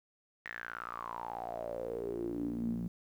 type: tone with band-pass filter sweep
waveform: sawtooth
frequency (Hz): 58.27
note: A#1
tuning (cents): 0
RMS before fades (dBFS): -39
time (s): 0.45-2.88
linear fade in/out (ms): 5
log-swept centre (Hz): 1900 to 190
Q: 8.9
effects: 11-bit